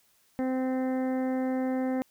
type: harmonic tone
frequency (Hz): 259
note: C4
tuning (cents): -17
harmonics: 1 / 2 / 3 / 4 / 5 / 6 / 7 / 8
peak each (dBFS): -27 / -33 / -38 / -50 / -51 / -51 / -48 / -51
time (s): 0.39-2.02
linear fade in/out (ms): 0
effects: white hiss -66 dBFS RMS until 2.1 s